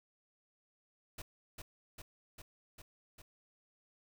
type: noise with echo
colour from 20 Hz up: pink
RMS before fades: -45 dBFS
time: 1.18-1.22 s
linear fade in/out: 5 ms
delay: 400 ms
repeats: 5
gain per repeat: -2 dB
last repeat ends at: 3.22 s
effects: none